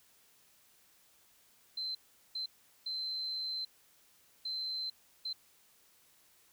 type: tone bursts at uneven times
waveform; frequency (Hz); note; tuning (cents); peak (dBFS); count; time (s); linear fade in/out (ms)
sine; 4088; C8; -41; -35; 5; 1.77-1.95 / 2.35-2.46 / 2.86-3.65 / 4.45-4.9 / 5.25-5.33; 5
effects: white hiss -66 dBFS RMS until 6.52 s